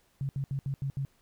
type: tone bursts at uneven times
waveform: sine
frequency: 137.1 Hz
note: C#3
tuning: 19 cents flat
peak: -29 dBFS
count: 6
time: 0.21-0.29 / 0.36-0.44 / 0.51-0.59 / 0.66-0.74 / 0.82-0.9 / 0.97-1.05 s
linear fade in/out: 0 ms
effects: pink hiss -68 dBFS RMS until 1.21 s